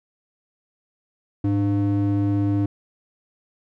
triangle ring-modulated tone, 201.5 Hz, G3, 48 cents sharp, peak -13 dBFS, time 1.44-2.66 s, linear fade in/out 5 ms, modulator 96.8 Hz, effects none

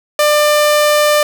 sawtooth tone, 596 Hz, D5, 25 cents sharp, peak -5 dBFS, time 0.19-1.23 s, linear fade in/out 2 ms, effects none

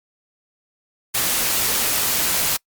white noise, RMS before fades -20 dBFS, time 1.14-2.57 s, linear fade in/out 10 ms, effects noise-tail reverb RT60 0.1 s tail -26 dB re dry + Opus 48 kbps

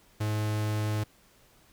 45% pulse tone, 106.5 Hz, G#2, 44 cents sharp, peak -27 dBFS, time 0.2-1.04 s, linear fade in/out 10 ms, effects pink hiss -61 dBFS RMS until 1.72 s

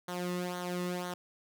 sawtooth tone with flanger, 178.6 Hz, F3, 39 cents sharp, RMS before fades -36 dBFS, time 0.08-1.14 s, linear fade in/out 5 ms, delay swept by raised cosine 0.39 to 1.31 ms, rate 2 Hz, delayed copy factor -0.7, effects none

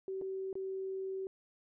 sine tone with dropouts, 382.5 Hz, G4, 42 cents flat, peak -36 dBFS, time 0.08-1.27 s, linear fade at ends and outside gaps 1 ms, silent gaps 0.214-0.22 / 0.529-0.554 s, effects none

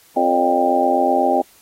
harmonic tone with a mistuned harmonic, 87.8 Hz, F2, 10 cents sharp, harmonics 3 / 4 / 5 / 6 / 7 / 8 / 9, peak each -22 / -23 / -26 / -23 / -20 / -27 / -17 dBFS, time 0.16-1.42 s, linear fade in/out 10 ms, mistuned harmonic 6, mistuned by +90 cents, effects white hiss -51 dBFS RMS until 1.61 s + AAC 48 kbps

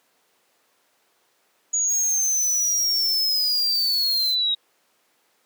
sine linear sweep, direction down, 6800 to 3788 Hz, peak -19 dBFS, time 1.73-4.55 s, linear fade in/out 10 ms
violet noise, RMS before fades -33 dBFS, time 1.87-4.36 s, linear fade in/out 50 ms
effects pink hiss -64 dBFS RMS until 5.45 s + high-pass 400 Hz 12 dB/octave

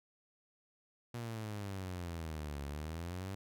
sawtooth exponential two-way sweep, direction down then up, 120.8 to 70 to 99.3 Hz, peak -36 dBFS, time 1.14-3.35 s, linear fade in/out 5 ms, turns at 2.64 s, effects none

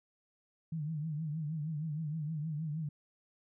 sine tone with vibrato, 154.6 Hz, D#3, 11 cents flat, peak -34 dBFS, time 0.72-2.89 s, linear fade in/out 5 ms, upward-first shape triangle, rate 6.4 Hz, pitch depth 120 cents each way, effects none

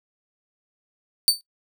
sawtooth tone with exponential decay, 4561 Hz, C#8, 49 cents sharp, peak -8 dBFS, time 1.28-1.41 s, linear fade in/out 0 ms, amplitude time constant 27 ms, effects noise-tail reverb RT60 0.1 s tail -17 dB re dry

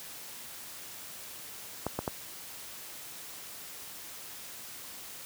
clicks, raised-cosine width 1 ms, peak -16 dBFS, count 3, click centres 1.866 / 1.99 / 2.078 s, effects white hiss -45 dBFS RMS until 5.25 s + high-pass 60 Hz 12 dB/octave

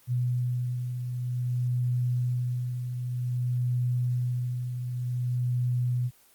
sine beating tone pair, 123.1 / 123.63 Hz, B2 / B2, -5 / +2 cents, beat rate 0.53 Hz, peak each -35 / -26 dBFS, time 0.07-6.11 s, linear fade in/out 50 ms, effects white hiss -59 dBFS RMS until 6.34 s + Opus 24 kbps

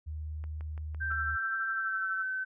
sine tone, 77 Hz, D#2, 17 cents flat, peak -35 dBFS, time 0.06-1.37 s, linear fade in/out 20 ms
click train, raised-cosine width 0.5 ms, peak -36 dBFS, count 5, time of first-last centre 0.44-1.116 s, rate 5.92 Hz
sine tone with pitch glide, 1568 to 1528.7 Hz, G6 to G6, 0 to -44 cents, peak -31 dBFS, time 1-2.45 s, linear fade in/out 20 ms, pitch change -44 cents, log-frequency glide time 1.71-2.05 s
sine tone with tremolo, 1342 Hz, E6, 31 cents sharp, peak -32 dBFS, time 1.1-2.23 s, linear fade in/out 10 ms, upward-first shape sine, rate 12 Hz, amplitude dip 65%
effects none

